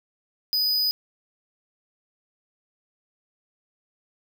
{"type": "tone", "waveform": "square", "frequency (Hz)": 4978, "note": "D#8", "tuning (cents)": 0, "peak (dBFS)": -21, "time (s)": [0.53, 0.91], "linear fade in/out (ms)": 0, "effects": []}